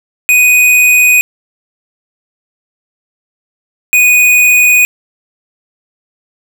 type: tone pair in turn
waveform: square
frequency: 2489 / 2479 Hz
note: D#7 / D#7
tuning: 0 / -7 cents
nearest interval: unison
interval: 7 cents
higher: first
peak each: -5 dBFS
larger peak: neither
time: 0.29-1.21 / 3.93-4.85 s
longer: neither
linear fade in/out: 0 ms
effects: none